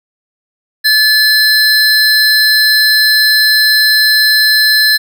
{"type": "tone pair together", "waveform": "square", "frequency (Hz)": [1728, 4110], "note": ["A6", "C8"], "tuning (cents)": [-32, -32], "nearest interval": "octave + minor third", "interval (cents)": 1500, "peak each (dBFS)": -10, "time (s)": [0.84, 4.98], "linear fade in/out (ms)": 20, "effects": []}